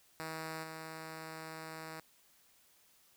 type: tone with level steps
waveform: 5% pulse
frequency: 159.8 Hz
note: D#3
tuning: 47 cents sharp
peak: -29 / -33 dBFS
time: 0.2-2 s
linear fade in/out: 0 ms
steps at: 0.63 s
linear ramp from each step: 10 ms
effects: white hiss -67 dBFS RMS until 3.16 s